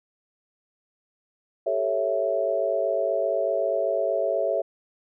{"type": "chord", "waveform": "sine", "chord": "A dominant seventh", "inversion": "third", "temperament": "equal", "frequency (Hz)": [392, 440, 554.4, 659.3], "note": ["G4", "A4", "C#5", "E5"], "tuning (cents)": [0, 0, 0, 0], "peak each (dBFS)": [-31, -30, -26, -25], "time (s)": [1.66, 4.62], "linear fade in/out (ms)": 10, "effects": []}